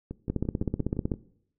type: two click trains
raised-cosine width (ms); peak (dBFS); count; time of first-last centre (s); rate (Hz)
3; -22 / -14; 7 / 14; 0.11-1.139 / 0.3-1.118; 5.83 / 15.9
effects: noise-tail reverb RT60 0.7 s tail -19 dB re dry